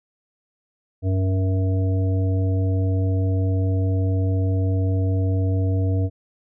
harmonic tone with a mistuned harmonic, 94 Hz, F#2, 28 cents sharp, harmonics 1 / 3 / 5 / 7, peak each -18 / -28 / -32 / -35 dBFS, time 1.02-6.1 s, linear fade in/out 50 ms, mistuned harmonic 1, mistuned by +29 cents, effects none

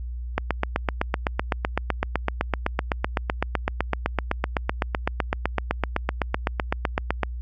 click train, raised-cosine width 0.5 ms, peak -6 dBFS, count 55, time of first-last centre 0.38-7.233 s, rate 7.88 Hz, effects added 60 Hz sine -29 dBFS peak until 7.41 s

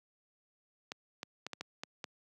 clicks, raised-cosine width 0.2 ms, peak -22 dBFS, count 7, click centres 0.919 / 1.231 / 1.466 / 1.533 / 1.61 / 1.835 / 2.042 s, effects high-pass 150 Hz 12 dB/octave

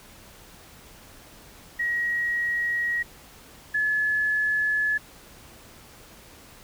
sine tone pair in turn, 1900 / 1713.1 Hz, A#6 / A6, +33 / -47 cents, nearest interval major second, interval 180 cents, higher first, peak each -23 / -21 dBFS, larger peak second, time 1.79-3.03 / 3.74-4.98 s, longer neither, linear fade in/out 10 ms, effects pink hiss -49 dBFS RMS until 6.63 s

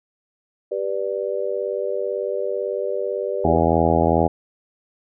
sine chord, G major, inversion none, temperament just, 392 / 490 / 588 Hz, G4 / B4 / D5, 0 / -14 / +2 cents, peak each -26 dBFS, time 0.71-3.57 s, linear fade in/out 10 ms
harmonic tone, 82.41 Hz, E2, in tune, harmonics 1 / 2 / 3 / 4 / 5 / 6 / 7 / 8 / 9 / 10, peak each -24 / -24 / -24 / -24 / -24 / -24 / -24 / -24 / -24 / -24 dBFS, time 3.44-4.28 s, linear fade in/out 10 ms
effects none

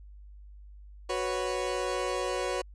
30% pulse chord, F# suspended fourth, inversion none, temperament equal, 370 / 493.9 / 554.4 Hz, F#4 / B4 / C#5, 0 / 0 / 0 cents, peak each -31 dBFS, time 1.09-2.62 s, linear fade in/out 10 ms, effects added 50 Hz sine -46 dBFS peak until 2.74 s + resampled to 22050 Hz

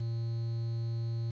triangle tone with quantisation, 115.6 Hz, A#2, 14 cents flat, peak -29 dBFS, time 0-1.31 s, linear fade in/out 5 ms, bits 9, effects resampled to 16000 Hz

